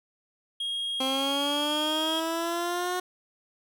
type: tone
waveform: triangle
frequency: 3264 Hz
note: G#7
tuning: 31 cents flat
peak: -27 dBFS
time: 0.6-2.2 s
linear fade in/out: 5 ms
type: linear sweep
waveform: 15% pulse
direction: up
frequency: 261.9 to 364.6 Hz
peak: -21 dBFS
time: 1-3 s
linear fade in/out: 5 ms
effects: none